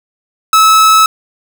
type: tone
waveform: 45% pulse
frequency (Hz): 1298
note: E6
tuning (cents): -27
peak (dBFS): -4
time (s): 0.53-1.06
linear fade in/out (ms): 2
effects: none